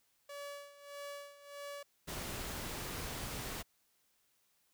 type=tone with tremolo; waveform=sawtooth; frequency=571 Hz; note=D5; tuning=49 cents flat; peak=-39 dBFS; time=0.29-1.83 s; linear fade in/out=5 ms; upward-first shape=sine; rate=1.6 Hz; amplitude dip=80%
type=noise; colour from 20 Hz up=pink; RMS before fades=-42 dBFS; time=2.07-3.63 s; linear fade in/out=20 ms
effects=white hiss -75 dBFS RMS until 4.73 s